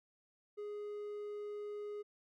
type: tone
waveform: triangle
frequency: 415.3 Hz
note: G#4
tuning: in tune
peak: -39 dBFS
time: 0.57-2.03 s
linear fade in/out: 20 ms
effects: none